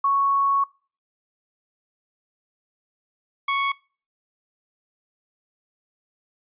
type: tone pair in turn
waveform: sine / 25% pulse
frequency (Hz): 1108.7 / 1108.7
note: C#6 / C#6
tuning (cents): 0 / 0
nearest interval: unison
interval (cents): 0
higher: neither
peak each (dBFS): -17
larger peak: neither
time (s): 0.04-0.64 / 3.48-3.72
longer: first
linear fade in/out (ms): 5
effects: noise-tail reverb RT60 0.4 s tail -24 dB re dry + resampled to 8000 Hz